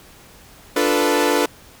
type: chord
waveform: sawtooth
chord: B half-diminished seventh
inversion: first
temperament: equal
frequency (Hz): 293.7 / 349.2 / 440 / 493.9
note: D4 / F4 / A4 / B4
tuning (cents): 0 / 0 / 0 / 0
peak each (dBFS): -17 / -19 / -17 / -17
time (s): 0.76-1.46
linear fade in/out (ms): 5
effects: pink hiss -46 dBFS RMS until 1.8 s